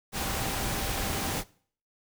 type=tone in noise; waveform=sine; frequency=784 Hz; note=G5; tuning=in tune; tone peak=-40 dBFS; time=0.12-1.44 s; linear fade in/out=50 ms; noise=pink; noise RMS=-31 dBFS; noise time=0.12-1.44 s; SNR=-12 dB; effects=noise-tail reverb RT60 0.5 s tail -21 dB re dry